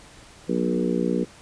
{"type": "harmonic tone with a mistuned harmonic", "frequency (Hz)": 60.1, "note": "B1", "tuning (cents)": -46, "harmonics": [3, 4, 5, 6, 7, 8], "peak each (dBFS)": [-26, -27, -28, -29, -29, -30], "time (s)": [0.48, 1.25], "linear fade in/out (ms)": 20, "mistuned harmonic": 3, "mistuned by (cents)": 17, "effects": ["pink hiss -48 dBFS RMS until 1.41 s", "resampled to 22050 Hz"]}